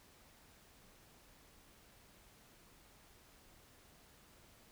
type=silence; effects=pink hiss -64 dBFS RMS until 4.71 s